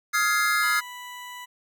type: chord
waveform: square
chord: F minor seventh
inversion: third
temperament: just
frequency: 1257.2 / 1396.9 / 1676.3 / 2095 Hz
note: Eb6 / F6 / Ab6 / C7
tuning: +18 / 0 / +16 / +2 cents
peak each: -27 dBFS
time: 0.13-0.81 s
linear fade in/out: 20 ms
type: click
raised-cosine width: 1 ms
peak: -36 dBFS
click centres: 0.223 s
type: tone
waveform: 20% pulse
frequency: 987.8 Hz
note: B5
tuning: in tune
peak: -32 dBFS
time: 0.62-1.46 s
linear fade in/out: 20 ms
effects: none